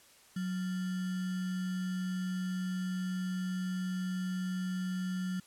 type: tone with sample-and-hold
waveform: sine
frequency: 184 Hz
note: F#3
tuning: 9 cents flat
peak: -32 dBFS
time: 0.36-5.4 s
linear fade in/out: 5 ms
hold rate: 1575 Hz
effects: white hiss -60 dBFS RMS until 5.46 s + low-pass 11000 Hz 12 dB/octave